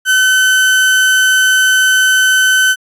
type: tone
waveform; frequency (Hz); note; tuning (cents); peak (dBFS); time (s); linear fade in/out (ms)
35% pulse; 1522; F#6; +48; -6; 0.05-2.76; 50
effects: resampled to 32000 Hz